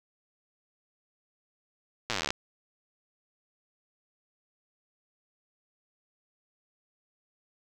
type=slowing click train; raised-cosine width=0.2 ms; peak=-12 dBFS; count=19; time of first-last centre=2.1-2.305 s; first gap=8 ms; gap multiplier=1.04; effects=none